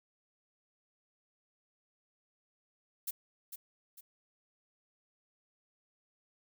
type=noise with echo; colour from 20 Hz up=violet; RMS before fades=-36 dBFS; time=3.07-3.11 s; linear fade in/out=10 ms; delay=450 ms; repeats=2; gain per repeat=-8 dB; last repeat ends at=4.01 s; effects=none